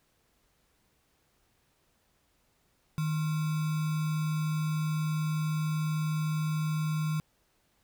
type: tone with sample-and-hold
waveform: sine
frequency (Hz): 155.56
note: D#3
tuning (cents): 0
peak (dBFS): -27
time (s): 2.98-7.2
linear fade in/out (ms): 0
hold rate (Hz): 1225
effects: pink hiss -71 dBFS RMS until 7.83 s